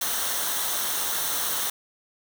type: noise with comb filter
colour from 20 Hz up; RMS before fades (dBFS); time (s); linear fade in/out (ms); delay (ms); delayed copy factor
white; -27; 0.01-1.7; 5; 0.41; -0.6
effects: none